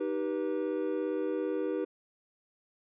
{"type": "chord", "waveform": "triangle", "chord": "Eb augmented", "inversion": "none", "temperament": "just", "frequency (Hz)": [311.1, 388.9, 486.1], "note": ["Eb4", "G4", "B4"], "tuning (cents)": [0, -14, -28], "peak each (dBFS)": -32, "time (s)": [0, 1.85], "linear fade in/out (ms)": 10, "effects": ["resampled to 8000 Hz"]}